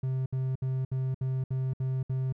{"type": "tone bursts", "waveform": "triangle", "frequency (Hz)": 130.81, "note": "C3", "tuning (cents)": 0, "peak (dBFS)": -25, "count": 8, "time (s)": [0.03, 2.325], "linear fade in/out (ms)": 5, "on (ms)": 230, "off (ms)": 65, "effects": []}